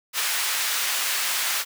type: high-pass noise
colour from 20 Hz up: pink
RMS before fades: -25 dBFS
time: 0.13-1.65 s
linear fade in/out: 50 ms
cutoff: 1500 Hz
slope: 12 dB/octave
effects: none